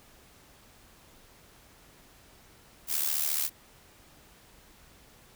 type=noise with amplitude modulation; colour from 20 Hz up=blue; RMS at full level=-26 dBFS; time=2.87-3.5 s; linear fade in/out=50 ms; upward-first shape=sine; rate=74.4 Hz; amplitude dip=75%; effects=pink hiss -57 dBFS RMS until 5.35 s